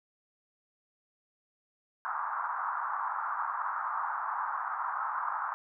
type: band-pass noise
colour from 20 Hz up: pink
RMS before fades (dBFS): -34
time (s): 2.05-5.54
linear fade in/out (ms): 0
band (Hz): 880 to 1400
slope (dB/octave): 48
effects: none